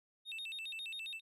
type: tone with vibrato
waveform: triangle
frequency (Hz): 3136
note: G7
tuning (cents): 0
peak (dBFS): -40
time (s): 0.25-1.21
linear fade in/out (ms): 50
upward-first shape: square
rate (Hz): 7.4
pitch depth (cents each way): 290
effects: none